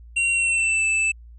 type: tone with pitch glide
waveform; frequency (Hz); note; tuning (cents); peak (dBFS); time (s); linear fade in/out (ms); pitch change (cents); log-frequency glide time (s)
square; 2749 to 2635; F7 to E7; -28 to -1; -19; 0.16-1.12; 10; -73; 0.31-0.85
effects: added 58 Hz sine -41 dBFS peak until 1.38 s + resampled to 22050 Hz